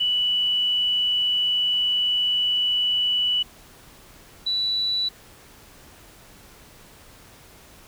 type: tone pair in turn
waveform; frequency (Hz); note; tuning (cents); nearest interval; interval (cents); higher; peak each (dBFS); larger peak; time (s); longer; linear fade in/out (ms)
sine; 2960 / 3951; F#7 / B7; 0 / 0; perfect fourth; 500; second; -19 / -21; first; 0-3.43 / 4.46-5.09; first; 10
effects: pink hiss -49 dBFS RMS until 7.87 s